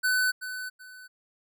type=tone with echo; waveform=square; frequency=1505 Hz; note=F#6; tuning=29 cents sharp; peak=-23 dBFS; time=0.03-0.32 s; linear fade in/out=20 ms; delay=380 ms; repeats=2; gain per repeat=-11 dB; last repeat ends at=1.08 s; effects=none